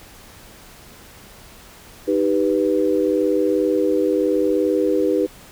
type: chord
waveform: sine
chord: Eb augmented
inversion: none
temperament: equal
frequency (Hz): 311.1 / 392 / 493.9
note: Eb4 / G4 / B4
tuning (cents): 0 / 0 / 0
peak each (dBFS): -20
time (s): 2.07-5.27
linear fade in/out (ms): 20
effects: pink hiss -44 dBFS RMS until 5.51 s